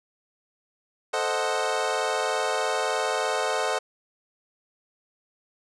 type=chord; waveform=25% pulse; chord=A diminished seventh; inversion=none; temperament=equal; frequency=440 / 523.3 / 622.3 / 740 Hz; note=A4 / C5 / Eb5 / Gb5; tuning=0 / 0 / 0 / 0 cents; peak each=-26 dBFS; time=1.13-3.79 s; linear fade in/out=10 ms; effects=resampled to 22050 Hz